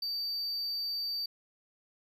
triangle tone, 4622 Hz, D8, 28 cents flat, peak -31 dBFS, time 0.02-1.26 s, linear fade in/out 5 ms, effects none

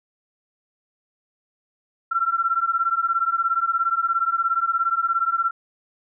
sine beating tone pair, 1348 / 1365 Hz, E6 / F6, +38 / -40 cents, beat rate 17 Hz, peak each -22 dBFS, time 2.11-5.51 s, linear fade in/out 10 ms, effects none

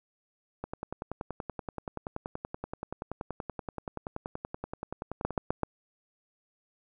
two click trains, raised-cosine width 1 ms, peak -13 / -21 dBFS, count 4 / 50, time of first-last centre 5.25-5.633 / 0.64-5.307 s, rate 7.83 / 10.5 Hz, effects none

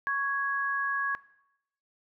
sine tone pair together, 1112.9 / 1661.2 Hz, C#6 / G#6, +6 / 0 cents, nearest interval perfect fifth, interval 694 cents, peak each -30 / -28 dBFS, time 0.07-1.15 s, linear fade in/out 0 ms, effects noise-tail reverb RT60 0.8 s tail -19 dB re dry

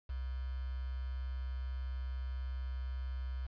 sine tone with quantisation, 64.4 Hz, C2, 27 cents flat, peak -36 dBFS, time 0.09-3.47 s, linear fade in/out 10 ms, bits 9, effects resampled to 11025 Hz

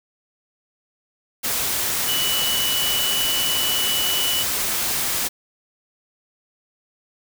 sine tone in noise, 2960 Hz, F#7, in tune, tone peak -22 dBFS, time 2.07-4.44 s, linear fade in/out 20 ms, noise white, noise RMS -23 dBFS, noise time 1.43-5.29 s, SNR -2 dB, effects none

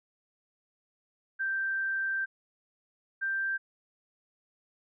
sine tone pair in turn, 1568 / 1574.7 Hz, G6 / G6, 0 / +7 cents, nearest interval unison, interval 7 cents, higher second, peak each -28 dBFS, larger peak neither, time 1.39-2.26 / 3.21-3.58 s, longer first, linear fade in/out 20 ms, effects none

